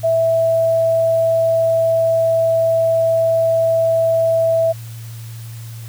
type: tone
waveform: sine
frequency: 657 Hz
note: E5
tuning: 6 cents flat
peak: -12 dBFS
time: 0.03-4.73 s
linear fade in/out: 20 ms
effects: added 114 Hz sine -29 dBFS peak until 5.88 s + white hiss -42 dBFS RMS until 5.88 s